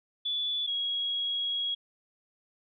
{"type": "tone pair in turn", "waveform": "sine", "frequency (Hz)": [3452, 3312], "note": ["A7", "G#7"], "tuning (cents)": [-34, -5], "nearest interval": "minor second", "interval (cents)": 71, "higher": "first", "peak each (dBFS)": -28, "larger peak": "neither", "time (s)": [[0.25, 0.67], [0.67, 1.75]], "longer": "second", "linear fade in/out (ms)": 10, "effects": []}